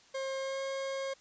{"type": "tone with pitch glide", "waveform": "40% pulse", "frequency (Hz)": [535, 540.9], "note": ["C5", "C#5"], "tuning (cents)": [38, -43], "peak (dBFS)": -33, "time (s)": [0.14, 1.14], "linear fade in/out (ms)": 10, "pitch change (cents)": 19, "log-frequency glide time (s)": [0.39, 0.61], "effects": ["white hiss -61 dBFS RMS until 1.2 s", "resampled to 16000 Hz"]}